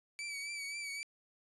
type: tone with vibrato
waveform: sawtooth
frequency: 2293 Hz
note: D7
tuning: 42 cents flat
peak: -36 dBFS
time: 0.19-1.03 s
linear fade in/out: 0 ms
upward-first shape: triangle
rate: 3.8 Hz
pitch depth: 52 cents each way
effects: resampled to 24000 Hz + 11-bit